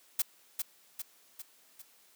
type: noise with echo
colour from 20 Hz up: blue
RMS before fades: -28 dBFS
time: 0.19-0.22 s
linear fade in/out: 5 ms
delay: 400 ms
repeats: 4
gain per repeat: -5 dB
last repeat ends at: 1.82 s
effects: white hiss -63 dBFS RMS until 2.15 s + high-pass 200 Hz 12 dB/octave